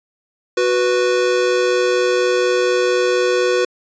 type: tone pair together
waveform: square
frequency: 368.2 / 492.4 Hz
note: F#4 / B4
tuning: -8 / -5 cents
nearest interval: perfect fourth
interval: 503 cents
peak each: -18 / -17 dBFS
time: 0.57-3.65 s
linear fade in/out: 5 ms
effects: resampled to 16000 Hz